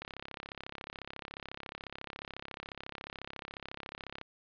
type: click train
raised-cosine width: 0.3 ms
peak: -25 dBFS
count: 144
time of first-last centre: 0.02-4.214 s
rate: 34.1 Hz
effects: resampled to 11025 Hz + 10-bit